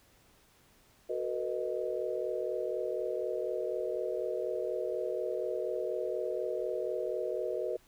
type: chord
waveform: sine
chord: B dominant seventh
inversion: second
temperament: equal with one note detuned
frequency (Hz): 370 / 449.8 / 493.9 / 622.3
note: F#4 / A4 / B4 / D#5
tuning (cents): 0 / +38 / 0 / 0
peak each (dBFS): -37 / -38 / -36 / -37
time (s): 1.09-7.77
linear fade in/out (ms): 10
effects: pink hiss -64 dBFS RMS until 7.87 s